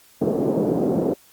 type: band-pass noise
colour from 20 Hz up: white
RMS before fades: -21 dBFS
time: 0.21-1.14 s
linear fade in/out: 10 ms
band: 160 to 490 Hz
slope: 24 dB/octave
effects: white hiss -53 dBFS RMS until 1.32 s + Opus 48 kbps